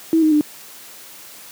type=tone with pitch steps; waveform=sine; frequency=324.2 / 311.5 / 299.4 Hz; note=E4 / D#4 / D4; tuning=-29 / +2 / +33 cents; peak=-11 dBFS; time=0.13-0.409 s; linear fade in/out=0 ms; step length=93 ms; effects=white hiss -40 dBFS RMS until 1.51 s + high-pass 150 Hz 12 dB/octave